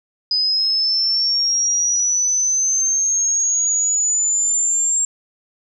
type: linear sweep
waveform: sine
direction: up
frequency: 4978 to 7459 Hz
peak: -15 dBFS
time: 0.31-5.05 s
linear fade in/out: 2 ms
effects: none